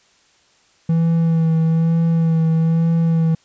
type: tone with vibrato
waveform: triangle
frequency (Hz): 163.8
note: E3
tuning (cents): -11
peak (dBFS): -11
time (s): 0.89-3.35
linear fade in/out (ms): 5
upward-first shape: sine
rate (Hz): 1.1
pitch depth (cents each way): 22
effects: white hiss -56 dBFS RMS until 3.44 s + resampled to 16000 Hz